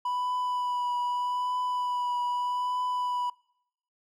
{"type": "tone with vibrato", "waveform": "triangle", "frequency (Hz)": 987, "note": "B5", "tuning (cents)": -1, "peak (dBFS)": -25, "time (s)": [0.05, 3.3], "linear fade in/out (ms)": 5, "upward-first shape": "triangle", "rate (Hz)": 0.81, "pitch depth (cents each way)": 19, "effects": ["noise-tail reverb RT60 0.8 s tail -25 dB re dry"]}